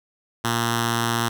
5% pulse tone with notch filter, 116.54 Hz, A#2, in tune, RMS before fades -23 dBFS, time 0.44-1.29 s, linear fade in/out 10 ms, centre 540 Hz, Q 1, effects none

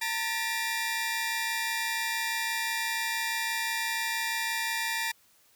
sawtooth tone cluster, 910 / 1754 / 1925 / 2376 Hz, A#5 / A6 / B6 / D7, -42 / -6 / -45 / +20 cents, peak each -31 dBFS, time 0.01-5.12 s, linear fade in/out 10 ms, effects white hiss -63 dBFS RMS until 5.55 s

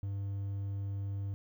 triangle tone, 99.2 Hz, G2, 21 cents sharp, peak -32 dBFS, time 0.03-1.34 s, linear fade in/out 0 ms, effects 12-bit

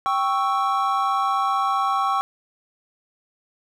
triangle chord, C# diminished, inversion second, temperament equal, 784 / 1108.7 / 1318.5 Hz, G5 / C#6 / E6, 0 / 0 / 0 cents, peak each -22 / -20 / -24 dBFS, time 0.06-2.21 s, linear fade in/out 0 ms, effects none

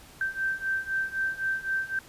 sine beating tone pair, 1559 / 1562.9 Hz, G6 / G6, -10 / -6 cents, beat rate 3.9 Hz, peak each -31 / -29 dBFS, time 0.21-1.99 s, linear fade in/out 2 ms, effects pink hiss -51 dBFS RMS until 2.08 s + resampled to 32000 Hz

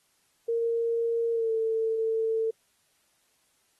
sine tone with pitch glide, 462.7 to 446.9 Hz, A#4 to A4, -13 to +27 cents, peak -24 dBFS, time 0.48-2.51 s, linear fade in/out 10 ms, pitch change -60 cents, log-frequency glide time 1.32-1.51 s, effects white hiss -69 dBFS RMS until 3.79 s + AAC 32 kbps

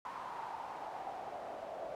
pink noise with band-pass filter sweep, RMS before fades -44 dBFS, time 0.05-1.95 s, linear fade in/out 2 ms, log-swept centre 1000 to 630 Hz, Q 5.2, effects none

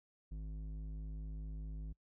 square tone with low-pass filter, 52.4 Hz, G#1, 16 cents sharp, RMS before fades -44 dBFS, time 0.31-1.93 s, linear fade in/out 10 ms, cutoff 190 Hz, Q 0.92, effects noise-tail reverb RT60 0.1 s tail -26 dB re dry

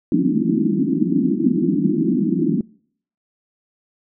white band-pass noise, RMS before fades -18 dBFS, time 0.12-2.61 s, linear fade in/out 2 ms, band 160 to 340 Hz, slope 96 dB/octave, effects noise-tail reverb RT60 0.6 s tail -24 dB re dry

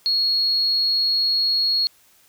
triangle tone, 4316 Hz, C#8, 47 cents flat, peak -14 dBFS, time 0.06-1.87 s, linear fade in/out 0 ms, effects tanh soft clip ceiling -15 dBFS + white hiss -56 dBFS RMS until 2.28 s

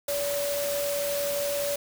sine tone in noise, 572 Hz, D5, 46 cents flat, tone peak -27 dBFS, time 0.08-1.76 s, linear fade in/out 5 ms, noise white, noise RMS -33 dBFS, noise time 0.08-1.76 s, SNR +3 dB, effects none

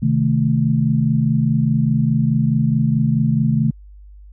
sine chord, A diminished, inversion first, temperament equal, 130.81 / 155.56 / 220 Hz, C3 / Eb3 / A3, 0 / 0 / 0 cents, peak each -18 dBFS, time 0.02-3.71 s, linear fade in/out 10 ms, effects added 50 Hz sine -38 dBFS peak until 4.32 s

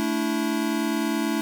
square chord, A suspended fourth, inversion none, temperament equal with one note detuned, 220 / 289.5 / 329.6 Hz, A3 / D4 / E4, 0 / -25 / 0 cents, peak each -28 dBFS, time 0-1.41 s, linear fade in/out 0 ms, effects none

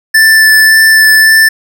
square tone with vibrato, 1760 Hz, A6, in tune, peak -3 dBFS, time 0.14-1.49 s, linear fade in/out 10 ms, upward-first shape sine, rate 1.8 Hz, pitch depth 10 cents each way, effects none

